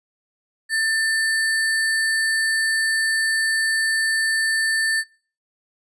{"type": "tone with sample-and-hold", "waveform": "sine", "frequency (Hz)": 1780, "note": "A6", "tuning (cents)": 20, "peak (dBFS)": -18, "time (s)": [0.69, 5.04], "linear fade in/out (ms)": 50, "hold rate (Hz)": 6300, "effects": ["noise-tail reverb RT60 0.4 s tail -24 dB re dry", "resampled to 24000 Hz"]}